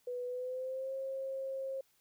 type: tone with pitch glide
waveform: sine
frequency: 493.7 to 535.3 Hz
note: B4 to C5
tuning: -1 to +39 cents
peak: -36 dBFS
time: 0.07-1.81 s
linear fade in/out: 5 ms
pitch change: +140 cents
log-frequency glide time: 0.26-0.93 s
effects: white hiss -72 dBFS RMS until 2 s